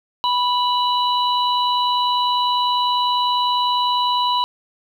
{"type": "harmonic tone", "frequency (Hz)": 985, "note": "B5", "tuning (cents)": -5, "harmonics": [1, 3, 4], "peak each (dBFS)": [-17, -25, -24], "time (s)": [0.24, 4.44], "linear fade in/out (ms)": 0, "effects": ["8-bit"]}